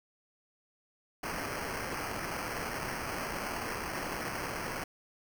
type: noise with sample-and-hold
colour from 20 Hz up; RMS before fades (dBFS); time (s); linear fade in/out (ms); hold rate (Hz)
white; -37; 1.23-4.84; 5; 3675
effects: none